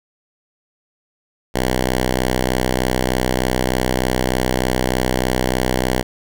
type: tone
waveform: 5% pulse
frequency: 63.3 Hz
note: B1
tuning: 43 cents sharp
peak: -5 dBFS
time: 1.54-6.03 s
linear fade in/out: 20 ms
effects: none